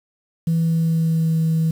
sine tone with pitch glide, 164.81 to 161.23 Hz, E3 to E3, 0 to -38 cents, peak -14 dBFS, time 0.47-1.71 s, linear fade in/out 5 ms, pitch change -38 cents, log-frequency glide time 0.57-1.39 s, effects tanh soft clip ceiling -13 dBFS + 7-bit

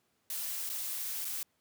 blue noise with dropouts, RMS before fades -37 dBFS, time 0.3-1.43 s, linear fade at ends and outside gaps 2 ms, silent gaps 0.693-0.698 / 1.247-1.251 s, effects pink hiss -75 dBFS RMS until 1.6 s + high-pass 100 Hz 12 dB/octave

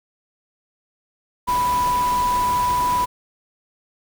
sine tone in noise, 987.8 Hz, B5, in tune, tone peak -17 dBFS, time 1.47-3.06 s, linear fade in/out 20 ms, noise pink, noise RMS -30 dBFS, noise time 1.47-3.06 s, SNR +10 dB, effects none

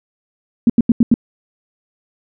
sine tone bursts, 233.1 Hz, A#3, in tune, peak -6 dBFS, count 5, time 0.67-1.141 s, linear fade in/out 2 ms, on 27 ms, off 84 ms, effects none

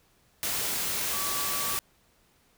sine tone in noise, 1147 Hz, D6, 41 cents flat, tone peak -36 dBFS, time 1.13-1.78 s, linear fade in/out 0 ms, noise white, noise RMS -30 dBFS, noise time 0.43-1.79 s, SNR -9 dB, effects pink hiss -65 dBFS RMS until 2.57 s

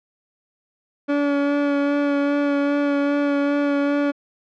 30% pulse tone with vibrato, 285.6 Hz, D4, 48 cents flat, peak -15 dBFS, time 1.08-4.12 s, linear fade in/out 20 ms, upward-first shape sine, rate 2.5 Hz, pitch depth 15 cents each way, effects low-pass 2000 Hz 12 dB/octave

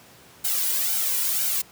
blue noise with flanger, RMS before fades -24 dBFS, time 0.44-1.62 s, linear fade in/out 10 ms, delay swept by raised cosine 1.3 to 2.08 ms, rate 2 Hz, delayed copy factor +0.7, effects pink hiss -50 dBFS RMS until 1.71 s + high-pass 100 Hz 12 dB/octave

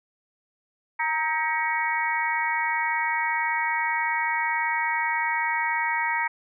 harmonic tone with a mistuned harmonic, 318.2 Hz, D#4, 39 cents sharp, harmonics 3 / 4 / 5 / 6 / 7, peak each -26 / -36 / -34 / -28 / -29 dBFS, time 0.99-6.28 s, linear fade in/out 10 ms, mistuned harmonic 3, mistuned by -42 cents, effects none

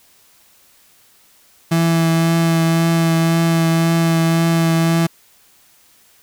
35% pulse tone with vibrato, 165.2 Hz, E3, 4 cents sharp, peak -11 dBFS, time 1.71-5.07 s, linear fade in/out 10 ms, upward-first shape triangle, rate 1.9 Hz, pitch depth 14 cents each way, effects white hiss -52 dBFS RMS until 6.22 s

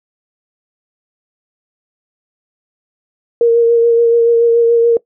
sine tone with vibrato, 466.2 Hz, A#4, in tune, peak -6 dBFS, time 3.41-4.97 s, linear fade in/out 2 ms, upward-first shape sine, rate 7 Hz, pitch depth 18 cents each way, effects noise-tail reverb RT60 0.1 s tail -20 dB re dry

